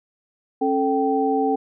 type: tone cluster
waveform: sine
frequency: 271.8 / 440.2 / 777 Hz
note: C#4 / A4 / G5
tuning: -34 / +1 / -16 cents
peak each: -22 dBFS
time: 0.61-1.56 s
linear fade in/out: 10 ms
effects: none